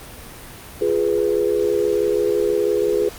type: chord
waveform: sine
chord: F diminished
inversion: none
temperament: equal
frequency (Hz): 349.2 / 415.3 / 493.9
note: F4 / Ab4 / Cb5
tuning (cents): 0 / 0 / 0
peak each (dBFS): -23 / -18 / -22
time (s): 0.81-3.09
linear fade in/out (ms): 5
effects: pink hiss -38 dBFS RMS until 3.18 s + Opus 32 kbps